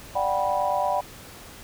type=chord; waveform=sine; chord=G major seventh; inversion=second; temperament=just; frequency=588 / 735 / 784 / 980 Hz; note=D5 / F#5 / G5 / B5; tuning=+2 / -12 / 0 / -14 cents; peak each=-27 dBFS; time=0.15-1.01 s; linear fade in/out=10 ms; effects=pink hiss -44 dBFS RMS until 1.63 s